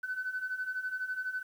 sine beating tone pair, 1502 / 1514 Hz, F#6 / F#6, +26 / +39 cents, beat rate 12 Hz, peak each -38 / -34 dBFS, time 0.03-1.43 s, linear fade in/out 10 ms, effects tanh soft clip ceiling -26 dBFS + 10-bit

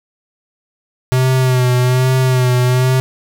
square tone with vibrato, 127.4 Hz, C3, 46 cents flat, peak -11 dBFS, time 1.12-3 s, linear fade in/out 0 ms, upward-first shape sine, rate 1.2 Hz, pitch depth 38 cents each way, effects none

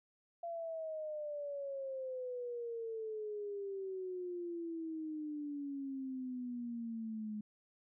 sine exponential sweep, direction down, 685 to 210 Hz, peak -39 dBFS, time 0.43-7.41 s, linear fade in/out 5 ms, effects none

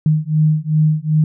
sine beating tone pair, 153.3 / 155.9 Hz, D#3 / D#3, -25 / +4 cents, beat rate 2.6 Hz, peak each -15 dBFS, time 0.06-1.24 s, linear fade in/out 2 ms, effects none

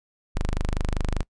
sawtooth tone, 25.11 Hz, G0, 43 cents sharp, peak -19 dBFS, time 0.35-1.23 s, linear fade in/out 0 ms, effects noise-tail reverb RT60 0.1 s tail -24 dB re dry + resampled to 22050 Hz

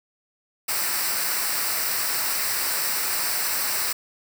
white noise with comb filter, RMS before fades -25 dBFS, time 0.68-3.93 s, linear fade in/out 10 ms, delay 0.3 ms, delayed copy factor -0.65, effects none

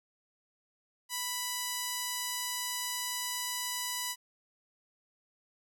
5% pulse tone, 987.8 Hz, B5, in tune, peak -21 dBFS, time 1.09-4.16 s, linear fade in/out 50 ms, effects none

